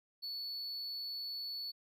triangle tone, 4435 Hz, C#8, in tune, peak -38 dBFS, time 0.22-1.72 s, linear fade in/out 20 ms, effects none

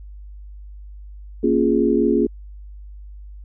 sine chord, Bb minor seventh, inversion none, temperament equal, 233.1 / 277.2 / 349.2 / 415.3 Hz, Bb3 / Db4 / F4 / Ab4, 0 / 0 / 0 / 0 cents, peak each -20 dBFS, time 1.43-2.27 s, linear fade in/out 10 ms, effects added 50 Hz sine -35 dBFS peak until 3.44 s

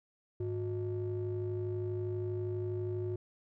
triangle ring-modulated tone, 129.6 Hz, C3, 16 cents flat, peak -28 dBFS, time 0.4-3.16 s, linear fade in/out 5 ms, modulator 233 Hz, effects none

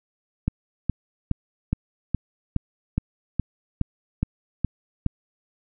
click train, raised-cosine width 5 ms, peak -9 dBFS, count 12, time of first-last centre 0.48-5.063 s, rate 2.4 Hz, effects none

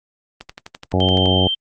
click train, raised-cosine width 0.2 ms, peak -15 dBFS, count 11, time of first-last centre 0.41-1.257 s, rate 11.8 Hz
harmonic tone, 92.8 Hz, F#2, 6 cents sharp, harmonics 1 / 2 / 3 / 4 / 5 / 6 / 7 / 8 / 9, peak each -18 / -21 / -23 / -24 / -25 / -26 / -26 / -27 / -28 dBFS, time 0.93-1.48 s, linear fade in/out 10 ms
sine tone, 3136 Hz, G7, in tune, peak -18 dBFS, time 1-1.55 s, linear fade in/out 10 ms
effects Opus 24 kbps

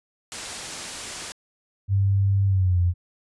white low-pass noise, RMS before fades -36 dBFS, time 0.32-1.32 s, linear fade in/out 0 ms, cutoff 9300 Hz, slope 24 dB/octave
sine tone with pitch glide, 98.5 to 88.26 Hz, G2 to F2, +9 to +19 cents, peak -17 dBFS, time 1.88-2.94 s, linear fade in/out 50 ms, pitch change -190 cents, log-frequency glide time 2.46-2.79 s
effects resampled to 24000 Hz

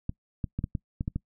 clicks, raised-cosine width 5 ms, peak -17 dBFS, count 8, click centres 0.094 / 0.442 / 0.59 / 0.641 / 0.752 / 1.009 / 1.079 / 1.16 s, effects noise-tail reverb RT60 0.1 s tail -24 dB re dry

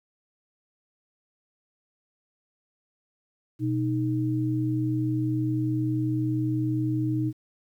sine tone pair together, 123.46 / 311.1 Hz, B2 / D#4, 0 / 0 cents, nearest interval octave + major third, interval 1600 cents, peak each -26 dBFS, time 3.59-7.33 s, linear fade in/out 50 ms, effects 10-bit

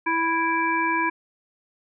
harmonic tone with a mistuned harmonic, 329.6 Hz, E4, in tune, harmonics 1 / 3 / 5 / 7, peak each -28 / -23 / -27 / -27 dBFS, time 0.06-1.1 s, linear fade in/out 10 ms, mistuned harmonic 7, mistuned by +18 cents, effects none

